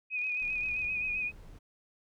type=tone with vibrato; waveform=sine; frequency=2489 Hz; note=D#7; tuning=in tune; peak=-30 dBFS; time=0.1-1.32 s; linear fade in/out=50 ms; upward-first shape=sine; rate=7.6 Hz; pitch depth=39 cents each way
type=click train; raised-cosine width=0.2 ms; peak=-39 dBFS; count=26; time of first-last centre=0.19-0.844 s; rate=38.2 Hz
type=noise; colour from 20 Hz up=brown; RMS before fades=-50 dBFS; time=0.41-1.59 s; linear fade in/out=10 ms
effects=none